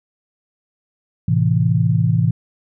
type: chord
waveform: sine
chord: A minor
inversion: none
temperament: equal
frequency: 110 / 130.81 / 164.81 Hz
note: A2 / C3 / E3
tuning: 0 / 0 / 0 cents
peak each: -17 / -18 / -17 dBFS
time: 1.28-2.31 s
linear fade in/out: 5 ms
effects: none